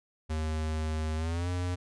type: tone with pitch glide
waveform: square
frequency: 78.3 to 89.43 Hz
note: D#2 to F2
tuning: +11 to +42 cents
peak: -30 dBFS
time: 0.29-1.76 s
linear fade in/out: 20 ms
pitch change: +231 cents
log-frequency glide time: 1.16-1.49 s
effects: resampled to 22050 Hz